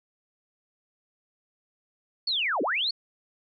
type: linear two-way sweep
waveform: sine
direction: down then up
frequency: 4540 to 234.4 to 4540 Hz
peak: -24 dBFS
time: 2.27-2.91 s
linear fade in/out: 5 ms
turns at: 2.62 s
effects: none